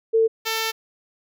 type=tone pair in turn; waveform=sine / 5% pulse; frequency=448.7 / 446.3 Hz; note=A4 / A4; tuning=+34 / +25 cents; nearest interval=unison; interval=9 cents; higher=first; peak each=-14 / -11 dBFS; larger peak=second; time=0.13-0.28 / 0.45-0.72 s; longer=second; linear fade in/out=20 ms; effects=none